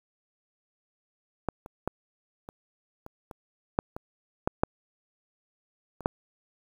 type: clicks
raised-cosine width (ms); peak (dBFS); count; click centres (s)
1; -13 / -28 / -14 / -27 / -28 / -27 / -8 / -22 / -10 / -7 / -28 / -8; 12; 1.487 / 1.661 / 1.876 / 2.489 / 3.064 / 3.312 / 3.789 / 3.965 / 4.475 / 4.635 / 6.007 / 6.059
effects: 8-bit